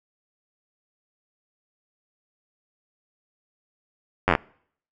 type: slowing click train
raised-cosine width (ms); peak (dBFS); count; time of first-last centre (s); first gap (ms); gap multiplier
0.5; -3; 7; 4.28-4.352; 10; 1.07
effects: noise-tail reverb RT60 0.6 s tail -25 dB re dry